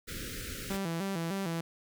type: band-stop noise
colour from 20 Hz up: pink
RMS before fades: -40 dBFS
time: 0.07-0.78 s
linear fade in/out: 20 ms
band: 540 to 1300 Hz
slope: 96 dB/octave
type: tone with vibrato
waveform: sawtooth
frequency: 180.2 Hz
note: F#3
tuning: 45 cents flat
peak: -28 dBFS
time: 0.7-1.61 s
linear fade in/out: 5 ms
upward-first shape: square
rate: 3.3 Hz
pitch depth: 140 cents each way
effects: none